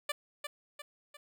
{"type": "tone with echo", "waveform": "10% pulse", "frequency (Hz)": 587.3, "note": "D5", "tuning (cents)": 0, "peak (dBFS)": -23, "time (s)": [0.09, 0.12], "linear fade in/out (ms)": 5, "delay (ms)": 350, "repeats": 3, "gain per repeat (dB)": -6, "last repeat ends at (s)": 1.17, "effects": []}